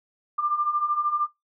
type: beating tone pair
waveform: sine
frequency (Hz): 1183 / 1196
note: D6 / D6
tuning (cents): +12 / +31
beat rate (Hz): 13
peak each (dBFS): -28 / -23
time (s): 0.38-1.27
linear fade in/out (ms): 10
effects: noise-tail reverb RT60 0.2 s tail -24 dB re dry